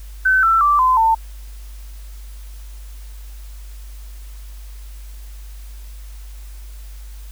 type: tone with pitch steps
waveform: sine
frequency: 1526 / 1336.2 / 1169.9 / 1024.4 / 896.9 Hz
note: G6 / E6 / D6 / C6 / A5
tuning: -47 / +23 / -7 / -37 / +33 cents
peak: -11 dBFS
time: 0.25-1.15 s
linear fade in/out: 10 ms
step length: 180 ms
effects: added 50 Hz sine -32 dBFS peak until 7.31 s + white hiss -48 dBFS RMS until 7.31 s